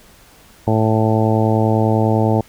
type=harmonic tone; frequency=110 Hz; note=A2; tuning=in tune; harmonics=1 / 2 / 3 / 4 / 5 / 6 / 7 / 8; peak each=-16 / -19 / -21 / -22 / -23 / -24 / -24 / -25 dBFS; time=0.67-2.41 s; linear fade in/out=5 ms; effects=pink hiss -47 dBFS RMS until 2.48 s